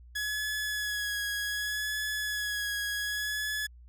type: tone with vibrato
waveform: sawtooth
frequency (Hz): 1684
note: G#6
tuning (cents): +24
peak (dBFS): -27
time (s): 0.15-3.67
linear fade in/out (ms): 10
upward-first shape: sine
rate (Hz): 0.66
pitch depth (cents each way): 25
effects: added 60 Hz sine -49 dBFS peak until 3.88 s